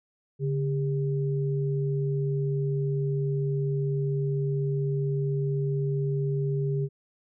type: tone pair together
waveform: sine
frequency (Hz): 142.1 / 401.9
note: C#3 / G4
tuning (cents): +43 / +43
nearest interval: octave + tritone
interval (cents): 1800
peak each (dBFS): -25 / -31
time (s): 0.39-6.89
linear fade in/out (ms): 50
effects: none